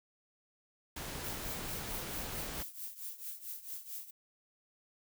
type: noise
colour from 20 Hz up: pink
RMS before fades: -42 dBFS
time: 0.96-2.63 s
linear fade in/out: 5 ms
type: noise with tremolo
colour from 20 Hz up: violet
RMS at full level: -41 dBFS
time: 1.23-4.11 s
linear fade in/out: 10 ms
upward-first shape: triangle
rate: 4.5 Hz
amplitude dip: 85%
effects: none